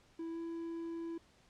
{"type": "tone with pitch glide", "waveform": "triangle", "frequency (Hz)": [329.6, 333], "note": ["E4", "E4"], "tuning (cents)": [0, 18], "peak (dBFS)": -37, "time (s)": [0.19, 1.18], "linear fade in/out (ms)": 5, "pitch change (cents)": 18, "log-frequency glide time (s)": [0.31, 0.38], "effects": ["pink hiss -67 dBFS RMS until 1.49 s", "low-pass 7000 Hz 12 dB/octave"]}